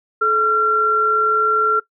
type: tone pair together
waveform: sine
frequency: 431 / 1368.3 Hz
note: A4 / F6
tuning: -36 / -36 cents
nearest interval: octave + minor sixth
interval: 2000 cents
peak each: -21 / -13 dBFS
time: 0.21-1.8 s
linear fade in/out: 10 ms
effects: noise-tail reverb RT60 0.1 s tail -19 dB re dry